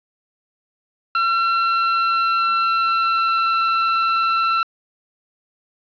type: tone with pitch glide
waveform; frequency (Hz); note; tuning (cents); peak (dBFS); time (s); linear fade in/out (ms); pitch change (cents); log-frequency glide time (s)
40% pulse; 1356 to 1342.7; E6 to E6; +49 to +31; -15; 1.15-4.63; 2; -18; 1.59-3.64
effects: resampled to 11025 Hz + 7-bit